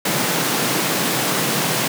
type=high-pass noise; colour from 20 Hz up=pink; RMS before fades=-20 dBFS; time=0.05-1.88 s; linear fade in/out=5 ms; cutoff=130 Hz; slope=48 dB/octave; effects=none